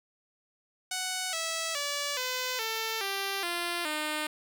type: tone with pitch steps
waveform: 5% pulse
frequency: 742 / 653.5 / 575.5 / 506.8 / 446.3 / 393.1 / 346.2 / 304.8 Hz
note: F#5 / E5 / D5 / B4 / A4 / G4 / F4 / D#4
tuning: +5 / -15 / -35 / +45 / +25 / +5 / -15 / -36 cents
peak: -19 dBFS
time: 0.91-4.27 s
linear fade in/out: 5 ms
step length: 420 ms
effects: none